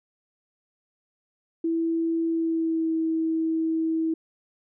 sine tone with pitch glide, 329.6 to 323 Hz, E4 to E4, 0 to -35 cents, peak -22 dBFS, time 1.64-4.14 s, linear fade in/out 5 ms, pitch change -35 cents, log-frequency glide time 2.27-2.94 s, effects none

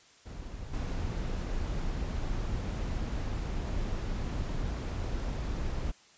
brown noise with level steps, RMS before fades -41 / -33 dBFS, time 0.25-5.92 s, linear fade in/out 20 ms, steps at 0.73 s, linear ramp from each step 5 ms, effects white hiss -59 dBFS RMS until 6.17 s + resampled to 16000 Hz

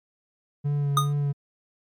triangle tone with vibrato, 143.1 Hz, D3, 45 cents flat, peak -20 dBFS, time 0.64-1.33 s, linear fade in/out 20 ms, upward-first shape sine, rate 2.5 Hz, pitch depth 23 cents each way
square tone with exponential decay, 1233 Hz, D#6, 16 cents flat, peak -16 dBFS, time 0.97-1.13 s, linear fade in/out 2 ms, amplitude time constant 34 ms
effects MP3 64 kbps

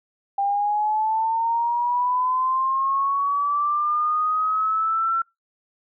sine linear sweep, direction up, 793 to 1355 Hz, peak -19 dBFS, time 0.38-5.22 s, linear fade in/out 5 ms, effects noise-tail reverb RT60 0.2 s tail -26 dB re dry

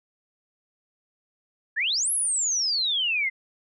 sine exponential two-way sweep, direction up then down, 1634 to 11310 to 2030 Hz, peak -22 dBFS, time 1.76-3.3 s, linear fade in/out 20 ms, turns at 2.12 s, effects none

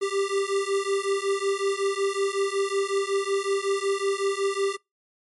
square beating tone pair, 391.7 / 397.1 Hz, G4 / G4, -1 / +22 cents, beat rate 5.4 Hz, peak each -27 dBFS, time 0.01-4.77 s, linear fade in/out 20 ms, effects noise-tail reverb RT60 0.2 s tail -26 dB re dry + MP3 48 kbps

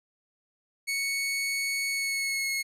sawtooth tone with pitch glide, 2217 to 2175 Hz, C#7 to C#7, 0 to -33 cents, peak -24 dBFS, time 0.87-2.63 s, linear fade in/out 20 ms, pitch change -33 cents, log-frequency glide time 1.89-2.51 s, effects resampled to 32000 Hz

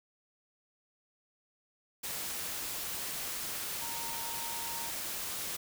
sine tone in noise, 924 Hz, A#5, 16 cents flat, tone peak -43 dBFS, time 3.81-4.9 s, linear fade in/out 10 ms, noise white, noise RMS -38 dBFS, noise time 2.03-5.57 s, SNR -8 dB, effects none

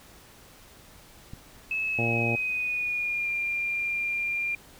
click, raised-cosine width 5 ms, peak -27 dBFS, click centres 1.335 s
sine tone with pitch glide, 2595 to 2393 Hz, E7 to D7, -28 to +32 cents, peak -26 dBFS, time 1.71-4.55 s, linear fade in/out 2 ms, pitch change -140 cents, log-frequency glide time 1.84-3.34 s
harmonic tone, 116.54 Hz, A#2, in tune, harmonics 1 / 2 / 3 / 4 / 5 / 6 / 7, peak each -29 / -32 / -34 / -35 / -36 / -37 / -37 dBFS, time 1.98-2.36 s, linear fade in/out 10 ms
effects pink hiss -52 dBFS RMS until 4.79 s

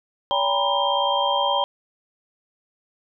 sine tone cluster, 570 / 799 / 941 / 1000 / 3186 Hz, C#5 / G5 / A#5 / B5 / G7, +48 / +33 / +16 / +21 / +27 cents, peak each -25 dBFS, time 0.31-1.64 s, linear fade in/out 0 ms, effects none

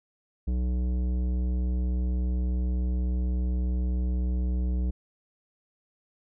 sine tone with tanh clipping, 61.74 Hz, B1, in tune, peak -26 dBFS, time 0.47-4.91 s, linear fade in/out 10 ms, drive 13 dB, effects none

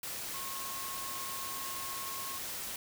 sine tone in noise, 1084 Hz, C#6, 39 cents flat, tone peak -43 dBFS, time 0.34-2.38 s, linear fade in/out 2 ms, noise white, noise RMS -40 dBFS, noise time 0.03-2.76 s, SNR -6 dB, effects none

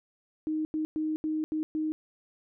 sine tone bursts at uneven times, 311.1 Hz, D#4, in tune, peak -27 dBFS, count 6, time 0.47-0.65 / 0.74-0.85 / 0.96-1.16 / 1.24-1.44 / 1.52-1.63 / 1.75-1.92 s, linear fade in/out 0 ms, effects none

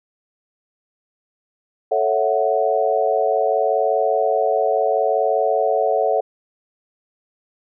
sine chord, F# minor seventh, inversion first, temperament equal, 440 / 554.4 / 659.3 / 740 Hz, A4 / C#5 / E5 / F#5, 0 / 0 / 0 / 0 cents, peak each -21 dBFS, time 1.91-6.21 s, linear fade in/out 10 ms, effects none

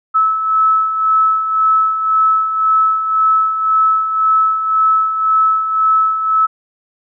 sine beating tone pair, 1300 / 1301.9 Hz, E6 / E6, -24 / -22 cents, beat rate 1.9 Hz, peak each -19 / -11 dBFS, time 0.14-6.47 s, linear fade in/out 20 ms, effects none

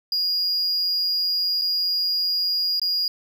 triangle tone with dropouts, 4861 Hz, D#8, 41 cents flat, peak -19 dBFS, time 0.12-3.08 s, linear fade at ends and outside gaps 2 ms, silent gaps 1.614-1.618 / 2.797-2.816 s, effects none

